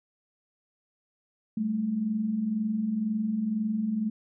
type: tone pair together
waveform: sine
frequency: 196 / 218 Hz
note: G3 / A3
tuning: 0 / -16 cents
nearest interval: major second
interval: 184 cents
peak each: -34 / -26 dBFS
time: 1.57-4.1 s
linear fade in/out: 5 ms
effects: none

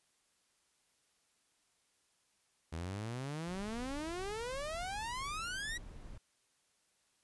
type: exponential sweep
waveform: sawtooth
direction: up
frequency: 78.2 to 1951 Hz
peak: -35 dBFS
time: 2.72-5.78 s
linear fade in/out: 10 ms
type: noise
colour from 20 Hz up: brown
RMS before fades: -49 dBFS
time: 3.47-6.18 s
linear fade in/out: 5 ms
effects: white hiss -75 dBFS RMS until 7.23 s + resampled to 24000 Hz

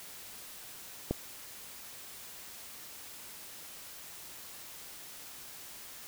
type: click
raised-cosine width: 2 ms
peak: -16 dBFS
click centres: 1.11 s
effects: white hiss -48 dBFS RMS until 6.07 s

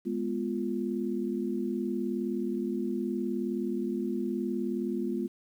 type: chord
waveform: sine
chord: F diminished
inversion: first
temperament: equal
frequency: 207.7 / 246.9 / 349.2 Hz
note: Ab3 / Cb4 / F4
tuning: 0 / 0 / 0 cents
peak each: -33 dBFS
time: 0.05-5.28 s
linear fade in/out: 20 ms
effects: 10-bit

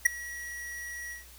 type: tone with ADSR envelope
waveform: square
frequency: 1921 Hz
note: B6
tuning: 48 cents flat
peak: -15 dBFS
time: 0.05-1.25 s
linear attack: 11 ms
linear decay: 8 ms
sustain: -23 dB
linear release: 140 ms
effects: added 60 Hz sine -53 dBFS peak until 1.38 s + white hiss -53 dBFS RMS until 1.38 s

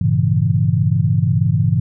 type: chord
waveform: sine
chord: G diminished seventh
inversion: none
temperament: equal with one note detuned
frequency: 100.29 / 116.54 / 138.59 / 164.81 Hz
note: G2 / Bb2 / Db3 / Fb3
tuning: +40 / 0 / 0 / 0 cents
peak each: -18 dBFS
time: 0.01-1.8 s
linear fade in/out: 5 ms
effects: none

